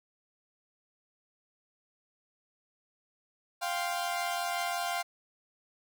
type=chord; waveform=sawtooth; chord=F suspended second; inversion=none; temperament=equal; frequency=698.5 / 784 / 1046.5 Hz; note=F5 / G5 / C6; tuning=0 / 0 / 0 cents; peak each=-29 / -33 / -35 dBFS; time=3.61-5.03 s; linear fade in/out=20 ms; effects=none